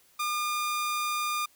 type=tone; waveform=sawtooth; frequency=1209 Hz; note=D6; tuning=50 cents sharp; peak=-24 dBFS; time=0.19-1.46 s; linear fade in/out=10 ms; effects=white hiss -62 dBFS RMS until 1.55 s